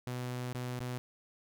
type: tone with dropouts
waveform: sawtooth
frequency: 124.5 Hz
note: B2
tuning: 14 cents sharp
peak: -32 dBFS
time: 0.07-0.98 s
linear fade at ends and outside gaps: 0 ms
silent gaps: 0.53-0.549 / 0.791-0.805 s
effects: none